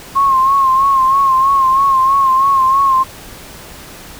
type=tone with vibrato; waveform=sine; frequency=1076 Hz; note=C6; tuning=48 cents sharp; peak=-8 dBFS; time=0.15-3.04 s; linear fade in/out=20 ms; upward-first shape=sine; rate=3.1 Hz; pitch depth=52 cents each way; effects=pink hiss -34 dBFS RMS until 4.19 s